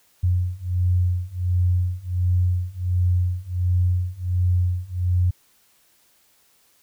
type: beating tone pair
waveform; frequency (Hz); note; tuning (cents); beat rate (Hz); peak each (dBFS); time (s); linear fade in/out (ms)
sine; 89.1 / 90.5; F2 / F#2; +35 / -38; 1.4; -22 / -21; 0.23-5.31; 10
effects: white hiss -60 dBFS RMS until 6.82 s